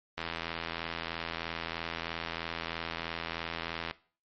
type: click train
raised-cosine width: 0.3 ms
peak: -18 dBFS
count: 311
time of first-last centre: 0.18-3.91 s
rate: 83.1 Hz
effects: noise-tail reverb RT60 0.4 s tail -19 dB re dry + MP3 32 kbps